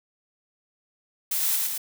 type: noise with echo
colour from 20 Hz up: blue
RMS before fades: -26 dBFS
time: 1.31-1.56 s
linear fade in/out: 5 ms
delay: 110 ms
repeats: 2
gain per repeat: -2 dB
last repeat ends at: 1.78 s
effects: none